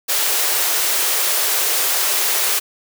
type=high-pass noise; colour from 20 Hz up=white; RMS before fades=-18 dBFS; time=0.08-2.6 s; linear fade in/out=20 ms; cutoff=350 Hz; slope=48 dB/octave; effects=none